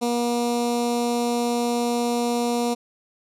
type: tone with notch filter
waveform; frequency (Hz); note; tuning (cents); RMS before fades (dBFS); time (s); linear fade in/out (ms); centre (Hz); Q
15% pulse; 238.9; A#3; +43; -23; 0.01-2.75; 20; 1800; 0.67
effects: low-pass 11000 Hz 12 dB/octave